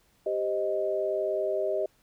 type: chord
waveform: sine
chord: C minor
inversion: second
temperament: equal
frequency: 392 / 523.3 / 622.3 Hz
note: G4 / C5 / Eb5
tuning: 0 / 0 / 0 cents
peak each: -30 / -34 / -28 dBFS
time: 0.26-1.86 s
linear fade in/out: 5 ms
effects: pink hiss -66 dBFS RMS until 2.02 s